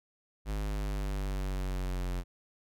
square exponential sweep, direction down, 51.91 to 44.71 Hz, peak -32 dBFS, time 0.45-2.24 s, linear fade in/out 50 ms, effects none

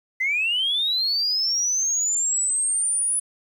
sine linear sweep, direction up, 2004 to 9956 Hz, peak -19 dBFS, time 0.2-3.2 s, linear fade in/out 10 ms, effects tanh soft clip ceiling -15 dBFS + 9-bit

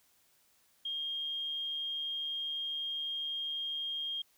sine tone, 3226 Hz, G7, 49 cents sharp, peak -34 dBFS, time 0.85-4.22 s, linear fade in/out 5 ms, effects white hiss -69 dBFS RMS until 4.37 s

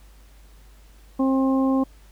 harmonic tone, 266 Hz, C4, 29 cents sharp, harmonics 1 / 2 / 3 / 4, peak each -18 / -27 / -32 / -31 dBFS, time 1.19-1.84 s, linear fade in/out 10 ms, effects added 50 Hz sine -47 dBFS peak until 2.11 s + pink hiss -57 dBFS RMS until 2.11 s

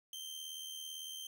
sawtooth tone with amplitude modulation, 3136 Hz, G7, in tune, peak -38 dBFS, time 0.13-1.27 s, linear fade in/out 2 ms, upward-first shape sine, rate 77.9 Hz, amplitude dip 50%, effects none

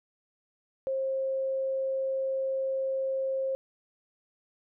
sine tone, 533 Hz, C5, 32 cents sharp, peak -27 dBFS, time 0.87-3.55 s, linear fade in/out 0 ms, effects none

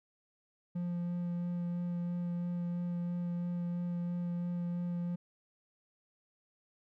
triangle tone with vibrato, 174.61 Hz, F3, in tune, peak -31 dBFS, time 0.75-5.16 s, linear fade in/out 10 ms, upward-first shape sine, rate 3 Hz, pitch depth 10 cents each way, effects none

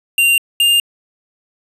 square tone pair in turn, 2777 / 2806 Hz, F7 / F7, -10 / +8 cents, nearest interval unison, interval 18 cents, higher second, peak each -10 dBFS, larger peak neither, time 0.18-0.38 / 0.6-0.8 s, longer neither, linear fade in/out 2 ms, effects resampled to 32000 Hz + 7-bit

